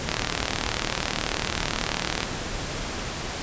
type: click train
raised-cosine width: 0.2 ms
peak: -6 dBFS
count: 83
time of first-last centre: 0.09-2.231 s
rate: 38.3 Hz
effects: pink hiss -31 dBFS RMS until 3.42 s + resampled to 16000 Hz